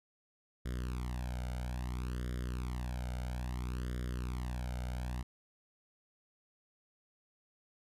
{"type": "tone with flanger", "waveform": "sawtooth", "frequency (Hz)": 61.74, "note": "B1", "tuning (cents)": 0, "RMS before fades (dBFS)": -38, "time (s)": [0.65, 5.23], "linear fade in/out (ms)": 10, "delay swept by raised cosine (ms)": [0.58, 1.37], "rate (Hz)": 0.6, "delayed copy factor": 0.9, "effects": ["resampled to 32000 Hz"]}